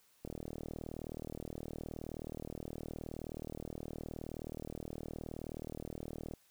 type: click train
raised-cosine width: 2 ms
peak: -29 dBFS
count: 239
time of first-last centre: 0.25-6.337 s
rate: 39.1 Hz
effects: white hiss -69 dBFS RMS until 6.5 s